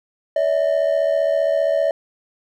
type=ring-modulated tone; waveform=triangle; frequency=607 Hz; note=D#5; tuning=43 cents flat; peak=-10 dBFS; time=0.36-1.91 s; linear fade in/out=2 ms; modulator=37.6 Hz; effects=tanh soft clip ceiling -7 dBFS